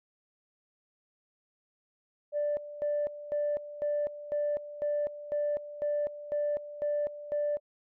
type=tone with tremolo; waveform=sine; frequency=588 Hz; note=D5; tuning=2 cents sharp; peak=-26 dBFS; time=2.32-7.6 s; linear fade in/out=50 ms; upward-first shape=square; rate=2 Hz; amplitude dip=80%; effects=tanh soft clip ceiling -23 dBFS

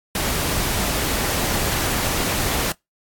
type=noise; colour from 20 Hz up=pink; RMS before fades=-22 dBFS; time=0.15-2.72 s; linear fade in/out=2 ms; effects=noise-tail reverb RT60 0.2 s tail -26 dB re dry + AAC 64 kbps

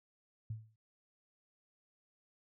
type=tone with exponential decay; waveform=sine; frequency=110 Hz; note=A2; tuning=in tune; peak=-35 dBFS; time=0.5-0.76 s; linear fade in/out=5 ms; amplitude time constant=56 ms; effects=none

